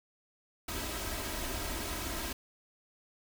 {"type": "noise with comb filter", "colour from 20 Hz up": "pink", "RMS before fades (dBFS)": -37, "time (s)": [0.68, 2.33], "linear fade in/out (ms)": 5, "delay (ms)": 3.1, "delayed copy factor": 0.6, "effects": []}